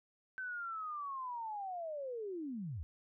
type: linear sweep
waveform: sine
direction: down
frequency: 1540 to 66.5 Hz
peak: -39 dBFS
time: 0.38-2.83 s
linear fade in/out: 0 ms
effects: none